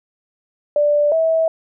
sine tone pair in turn, 588 / 648.5 Hz, D5 / E5, +2 / -28 cents, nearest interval major second, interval 170 cents, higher second, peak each -12 / -13 dBFS, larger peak first, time 0.76-1.12 / 1.12-1.48 s, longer neither, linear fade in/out 2 ms, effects none

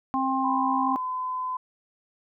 harmonic tone, 264.9 Hz, C4, 22 cents sharp, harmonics 1 / 3 / 4, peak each -27 / -27 / -27 dBFS, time 0.14-0.96 s, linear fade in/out 0 ms
sine tone with pitch glide, 1000 to 1016.9 Hz, B5 to C6, +21 to -50 cents, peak -27 dBFS, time 0.44-1.57 s, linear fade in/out 5 ms, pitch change +29 cents, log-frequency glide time 0.8-0.87 s
effects none

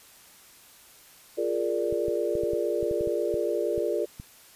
sine chord, Bb dominant seventh, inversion second, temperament equal, 349.2 / 415.3 / 466.2 / 587.3 Hz, F4 / Ab4 / Bb4 / D5, 0 / 0 / 0 / 0 cents, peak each -30 dBFS, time 1.37-4.06 s, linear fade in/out 20 ms
clicks, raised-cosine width 5 ms, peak -26 dBFS, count 12, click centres 1.926 / 2.083 / 2.354 / 2.435 / 2.534 / 2.829 / 2.912 / 3.009 / 3.074 / 3.342 / 3.779 / 4.199 s
effects white hiss -53 dBFS RMS until 4.55 s + resampled to 32000 Hz

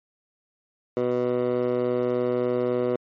15% pulse tone with band-pass filter, 123.47 Hz, B2, in tune, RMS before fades -24 dBFS, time 0.97-2.96 s, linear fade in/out 0 ms, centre 490 Hz, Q 1.8, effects MP3 32 kbps

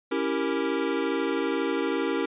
square chord, C# diminished seventh, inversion none, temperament equal, 277.2 / 329.6 / 392 / 466.2 Hz, C#4 / E4 / G4 / Bb4, 0 / 0 / 0 / 0 cents, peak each -31 dBFS, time 0.11-2.26 s, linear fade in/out 10 ms, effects resampled to 8000 Hz

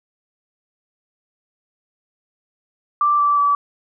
sine tone with pitch steps, 1174.7 / 1162.5 / 1150.5 Hz, D6 / D6 / D6, 0 / -18 / -36 cents, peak -13 dBFS, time 3.01-3.55 s, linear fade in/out 2 ms, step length 180 ms, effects none

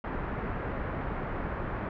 pink low-pass noise, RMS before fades -34 dBFS, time 0.04-1.89 s, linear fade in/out 2 ms, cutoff 1800 Hz, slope 24 dB/octave, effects none

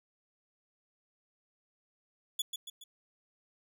sawtooth tone with echo, 3427 Hz, A7, 46 cents flat, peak -27 dBFS, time 2.39-2.42 s, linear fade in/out 5 ms, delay 140 ms, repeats 3, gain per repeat -6 dB, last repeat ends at 2.84 s, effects none

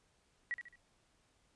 sine tone with echo, 1927 Hz, B6, 43 cents flat, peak -34 dBFS, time 0.51-0.54 s, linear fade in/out 0 ms, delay 72 ms, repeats 3, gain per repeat -8 dB, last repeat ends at 0.756 s, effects pink hiss -73 dBFS RMS until 1.55 s + resampled to 22050 Hz

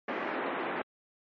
pink band-pass noise, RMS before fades -34 dBFS, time 0.08-0.82 s, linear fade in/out 5 ms, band 260 to 2200 Hz, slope 24 dB/octave, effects MP3 32 kbps

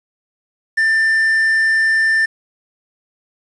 triangle tone, 1785 Hz, A6, 24 cents sharp, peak -10 dBFS, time 0.77-2.26 s, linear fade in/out 10 ms, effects resampled to 24000 Hz + 7-bit

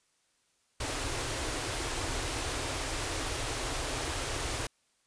pink band-stop noise, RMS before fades -34 dBFS, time 0.8-4.67 s, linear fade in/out 5 ms, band 140 to 250 Hz, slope 96 dB/octave, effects white hiss -72 dBFS RMS until 5.06 s + resampled to 22050 Hz

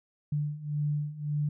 sine beating tone pair, 146.83 / 148.63 Hz, D3 / D3, 0 / +21 cents, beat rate 1.8 Hz, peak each -33 / -30 dBFS, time 0.32-1.49 s, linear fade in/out 5 ms, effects none

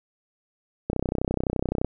click train, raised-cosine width 2 ms, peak -11 dBFS, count 31, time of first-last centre 0.9-1.846 s, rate 31.7 Hz, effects none

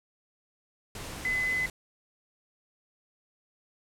sine tone in noise, 2025 Hz, B6, 43 cents sharp, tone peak -26 dBFS, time 1.25-1.66 s, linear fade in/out 2 ms, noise pink, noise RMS -40 dBFS, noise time 0.95-1.7 s, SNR +11 dB, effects low-pass 12000 Hz 12 dB/octave

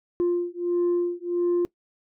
sine beating tone pair, 349.2 / 350.7 Hz, F4 / F4, 0 / +7 cents, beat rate 1.5 Hz, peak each -23 dBFS, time 0.2-1.65 s, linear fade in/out 0 ms, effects noise-tail reverb RT60 0.1 s tail -22 dB re dry + tanh soft clip ceiling -18 dBFS

